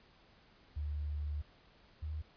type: tone pair in turn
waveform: sine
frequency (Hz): 74 / 76.94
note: D2 / D#2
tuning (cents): +14 / -19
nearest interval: minor second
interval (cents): 67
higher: second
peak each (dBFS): -35 / -37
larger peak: first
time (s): 0.76-1.42 / 2.02-2.22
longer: first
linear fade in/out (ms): 10
effects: pink hiss -64 dBFS RMS until 2.36 s + resampled to 11025 Hz